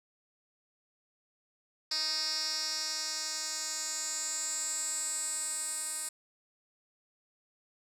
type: tone with band-pass filter sweep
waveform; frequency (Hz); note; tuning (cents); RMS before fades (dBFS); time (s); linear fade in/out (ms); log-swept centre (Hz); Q
10% pulse; 311.1; D#4; 0; -35; 1.91-6.09; 5; 5100 to 9000; 5.5
effects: none